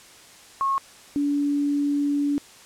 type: tone pair in turn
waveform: sine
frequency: 1089 / 287.2 Hz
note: C#6 / D4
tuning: -31 / -39 cents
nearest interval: octave + major seventh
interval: 2308 cents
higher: first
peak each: -20 dBFS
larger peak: neither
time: 0.61-0.78 / 1.16-2.38 s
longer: second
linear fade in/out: 0 ms
effects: white hiss -48 dBFS RMS until 2.65 s + low-pass 9000 Hz 12 dB/octave